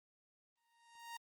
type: tone with exponential growth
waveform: sawtooth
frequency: 932.3 Hz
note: A#5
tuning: in tune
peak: -40 dBFS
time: 0.57-1.17 s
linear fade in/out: 5 ms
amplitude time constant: 130 ms
effects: Opus 32 kbps